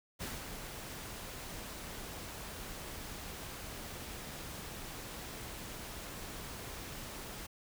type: noise with ADSR envelope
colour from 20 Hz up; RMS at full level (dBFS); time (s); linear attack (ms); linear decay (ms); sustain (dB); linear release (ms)
pink; -40; 0.19-7.47; 31; 200; -5; 13
effects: none